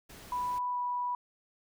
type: noise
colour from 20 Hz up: pink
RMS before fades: -50 dBFS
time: 0.09-0.59 s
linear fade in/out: 10 ms
type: tone with pitch glide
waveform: sine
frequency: 987.8 to 981.5 Hz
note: B5 to B5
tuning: 0 to -11 cents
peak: -30 dBFS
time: 0.32-1.15 s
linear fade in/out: 2 ms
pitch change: -11 cents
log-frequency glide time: 0.71-0.77 s
effects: none